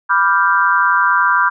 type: chord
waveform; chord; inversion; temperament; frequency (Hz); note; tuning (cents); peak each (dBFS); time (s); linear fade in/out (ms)
sine; G dominant seventh; first; equal; 987.8 / 1174.7 / 1396.9 / 1568; B5 / D6 / F6 / G6; 0 / 0 / 0 / 0; -16; 0.09-1.5; 20
effects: none